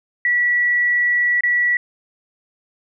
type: tone with dropouts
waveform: sine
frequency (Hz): 1944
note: B6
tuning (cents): -28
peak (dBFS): -14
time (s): 0.25-1.77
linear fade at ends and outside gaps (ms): 2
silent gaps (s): 1.408-1.435
effects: none